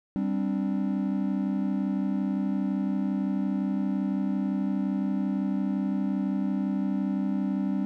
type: chord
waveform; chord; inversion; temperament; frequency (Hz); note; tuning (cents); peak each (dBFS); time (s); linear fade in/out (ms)
triangle; G suspended fourth; none; equal; 196 / 261.6 / 293.7; G3 / C4 / D4; 0 / 0 / 0; -25 / -29 / -30; 0.16-7.85; 0
effects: none